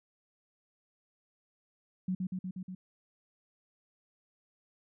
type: tone with echo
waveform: sine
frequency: 185 Hz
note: F#3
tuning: in tune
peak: -29 dBFS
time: 2.08-2.15 s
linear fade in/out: 5 ms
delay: 120 ms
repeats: 5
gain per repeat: -2 dB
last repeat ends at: 2.75 s
effects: none